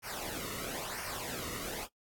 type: noise with flanger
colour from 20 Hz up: pink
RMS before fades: -40 dBFS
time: 0.02-1.88 s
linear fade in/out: 50 ms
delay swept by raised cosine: 0.26 to 1.26 ms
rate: 1 Hz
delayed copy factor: -0.7
effects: noise-tail reverb RT60 0.1 s tail -19 dB re dry + AAC 64 kbps